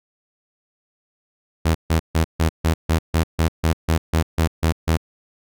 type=tone bursts; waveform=sawtooth; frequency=80.9 Hz; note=E2; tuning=32 cents flat; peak=-11 dBFS; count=14; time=1.65-4.972 s; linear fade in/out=10 ms; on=98 ms; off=150 ms; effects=none